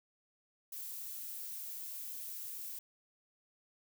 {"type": "noise", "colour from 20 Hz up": "violet", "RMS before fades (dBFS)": -44, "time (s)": [0.72, 2.79], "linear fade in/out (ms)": 5, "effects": []}